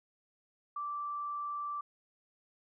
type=tone; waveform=sine; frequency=1169 Hz; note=D6; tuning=8 cents flat; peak=-35 dBFS; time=0.76-1.81 s; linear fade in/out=5 ms; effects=none